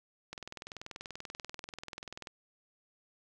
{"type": "click train", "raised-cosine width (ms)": 0.2, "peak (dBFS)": -25, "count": 41, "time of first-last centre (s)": [0.33, 2.272], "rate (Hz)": 20.6, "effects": []}